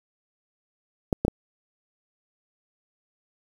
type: clicks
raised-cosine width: 2 ms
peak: -8 dBFS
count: 3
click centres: 1.128 / 1.25 / 1.281 s
effects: 7-bit